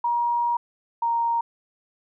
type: tone pair in turn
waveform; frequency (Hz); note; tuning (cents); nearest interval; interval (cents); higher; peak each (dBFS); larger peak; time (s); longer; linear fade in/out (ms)
sine; 950 / 932.1; A#5 / A#5; +33 / 0; unison; 33; first; -20; neither; 0.04-0.57 / 1.02-1.41; first; 5
effects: none